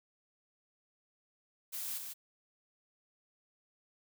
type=noise with echo; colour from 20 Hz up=blue; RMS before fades=-40 dBFS; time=1.72-1.99 s; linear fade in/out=20 ms; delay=150 ms; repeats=1; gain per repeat=-4 dB; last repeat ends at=2.14 s; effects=none